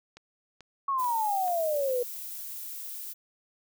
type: click train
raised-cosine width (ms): 0.2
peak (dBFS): -30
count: 4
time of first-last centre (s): 0.17-1.48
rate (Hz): 2.29
type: exponential sweep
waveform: sine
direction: down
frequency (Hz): 1122 to 480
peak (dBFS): -25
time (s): 0.88-2.03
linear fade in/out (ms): 5
type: noise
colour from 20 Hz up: violet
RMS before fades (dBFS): -39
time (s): 0.98-3.14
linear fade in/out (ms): 20
effects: none